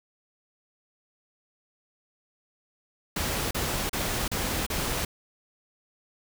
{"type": "noise bursts", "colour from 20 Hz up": "pink", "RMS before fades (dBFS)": -29, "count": 5, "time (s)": [3.16, 5.05], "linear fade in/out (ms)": 5, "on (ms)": 350, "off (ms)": 35, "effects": []}